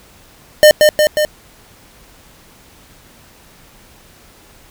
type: tone with echo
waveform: square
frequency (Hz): 606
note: D#5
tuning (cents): -46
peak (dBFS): -3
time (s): 0.63-0.71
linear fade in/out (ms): 0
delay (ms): 180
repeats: 3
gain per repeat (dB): -3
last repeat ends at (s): 1.25
effects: pink hiss -45 dBFS RMS until 4.7 s